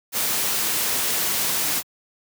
white noise, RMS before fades -23 dBFS, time 0.12-1.83 s, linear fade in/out 50 ms, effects high-pass 100 Hz 12 dB/octave

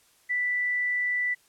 sine tone, 1975.5 Hz, B6, in tune, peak -24 dBFS, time 0.29-1.35 s, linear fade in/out 20 ms, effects white hiss -62 dBFS RMS until 1.48 s + low-pass 12000 Hz 12 dB/octave

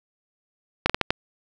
slowing click train, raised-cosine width 0.3 ms, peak -3 dBFS, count 5, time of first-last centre 0.86-1.105 s, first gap 36 ms, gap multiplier 1.37, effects none

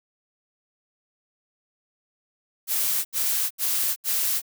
blue noise bursts, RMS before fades -24 dBFS, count 4, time 2.67-4.418 s, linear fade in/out 50 ms, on 380 ms, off 76 ms, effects none

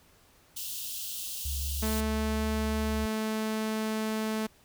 white high-pass noise, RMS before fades -37 dBFS, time 0.56-2.01 s, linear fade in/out 10 ms, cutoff 2700 Hz, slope 96 dB/octave
sine tone with pitch glide, 69.3 to 71.66 Hz, C#2 to D2, 0 to -42 cents, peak -31 dBFS, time 1.45-3.06 s, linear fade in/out 5 ms, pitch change +58 cents, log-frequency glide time 1.55-2.46 s
sawtooth tone, 218.2 Hz, A3, 14 cents flat, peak -25 dBFS, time 1.82-4.47 s, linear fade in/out 10 ms
effects pink hiss -61 dBFS RMS until 4.64 s

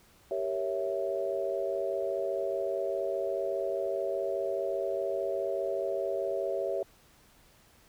sine chord, G diminished seventh, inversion none, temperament equal, 392 / 466.2 / 554.4 / 659.3 Hz, G4 / Bb4 / Db5 / Fb5, 0 / 0 / 0 / 0 cents, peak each -34 / -39 / -33 / -34 dBFS, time 0.31-6.83 s, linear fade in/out 2 ms, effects pink hiss -61 dBFS RMS until 7.88 s

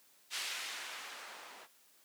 violet noise with low-pass filter sweep, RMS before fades -44 dBFS, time 0.3-1.68 s, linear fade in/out 50 ms, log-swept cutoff 3100 to 830 Hz, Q 0.78, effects white hiss -66 dBFS RMS until 2.04 s + high-pass 200 Hz 12 dB/octave

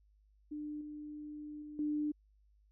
sine tone with level steps, 298.9 Hz, D4, 31 cents sharp, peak -39 / -43 / -45 / -32 dBFS, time 0.51-2.12 s, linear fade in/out 10 ms, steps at 0.81 / 1.62 / 1.79 s, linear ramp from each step 2 ms, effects added 51 Hz sine -65 dBFS peak until 2.71 s

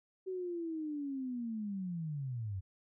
sine linear sweep, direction down, 379.9 to 90 Hz, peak -36 dBFS, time 0.26-2.61 s, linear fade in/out 20 ms, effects none

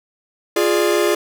45% pulse chord, D diminished, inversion first, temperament equal with one note detuned, 349.2 / 415.3 / 593.1 Hz, F4 / Ab4 / D5, 0 / 0 / +17 cents, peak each -18 / -18 / -21 dBFS, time 0.56-1.15 s, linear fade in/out 5 ms, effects none

